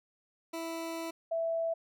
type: tone pair in turn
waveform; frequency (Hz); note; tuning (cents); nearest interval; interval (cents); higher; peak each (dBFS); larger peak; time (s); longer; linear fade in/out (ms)
20% pulse / sine; 329.6 / 660.5; E4 / E5; 0 / +3; octave; 1203; second; -31 / -29; second; 0.53-1.11 / 1.31-1.74; first; 10
effects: none